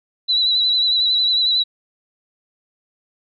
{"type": "tone with vibrato", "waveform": "sine", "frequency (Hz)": 3953, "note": "B7", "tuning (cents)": 1, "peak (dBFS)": -14, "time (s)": [0.28, 1.64], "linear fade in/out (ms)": 20, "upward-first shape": "sine", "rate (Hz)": 11, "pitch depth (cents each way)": 39, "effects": []}